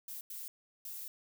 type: noise bursts at uneven times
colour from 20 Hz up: violet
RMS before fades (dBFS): -44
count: 3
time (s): 0.08-0.21 / 0.3-0.48 / 0.85-1.08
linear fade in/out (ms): 2
effects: none